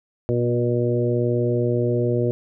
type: harmonic tone with a mistuned harmonic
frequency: 120.5 Hz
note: B2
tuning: 42 cents flat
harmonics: 1 / 2 / 3 / 4 / 5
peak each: -22 / -27 / -23 / -25 / -29 dBFS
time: 0.29-2.31 s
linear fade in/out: 0 ms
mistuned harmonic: 2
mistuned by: +15 cents
effects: none